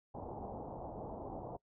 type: low-pass noise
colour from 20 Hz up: white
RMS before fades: -45 dBFS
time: 0.14-1.57 s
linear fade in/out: 10 ms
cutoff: 890 Hz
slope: 48 dB/octave
effects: noise-tail reverb RT60 0.1 s tail -23 dB re dry